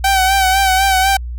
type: tone with vibrato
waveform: sawtooth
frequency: 767 Hz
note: G5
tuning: 38 cents flat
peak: -7 dBFS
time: 0.04-1.17 s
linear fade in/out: 5 ms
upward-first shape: sine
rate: 4 Hz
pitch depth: 44 cents each way
effects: added 60 Hz sine -22 dBFS peak until 1.38 s